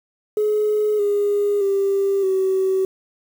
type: tone with pitch steps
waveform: sine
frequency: 423.8 / 408.9 / 394.5 / 380.6 Hz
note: G#4 / G#4 / G4 / F#4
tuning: +35 / -27 / +11 / +49 cents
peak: -15 dBFS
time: 0.37-2.85 s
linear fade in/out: 2 ms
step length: 620 ms
effects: tanh soft clip ceiling -12 dBFS + 7-bit